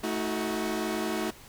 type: chord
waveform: sawtooth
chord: D# diminished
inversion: second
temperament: equal with one note detuned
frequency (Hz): 220 / 317.7 / 370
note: A3 / D#4 / F#4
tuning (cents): 0 / +36 / 0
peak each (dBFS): -29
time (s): 0.03-1.31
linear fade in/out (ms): 10
effects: pink hiss -50 dBFS RMS until 1.48 s